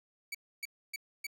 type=tone bursts; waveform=sawtooth; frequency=2280 Hz; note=C#7; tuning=48 cents sharp; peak=-33 dBFS; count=4; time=0.32-1.268 s; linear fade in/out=5 ms; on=27 ms; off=280 ms; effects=none